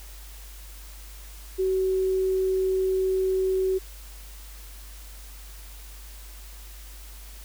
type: tone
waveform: sine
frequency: 377.6 Hz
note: F#4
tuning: 35 cents sharp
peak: -21 dBFS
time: 1.58-3.79 s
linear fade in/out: 20 ms
effects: added 50 Hz sine -41 dBFS peak until 7.44 s + white hiss -48 dBFS RMS until 7.44 s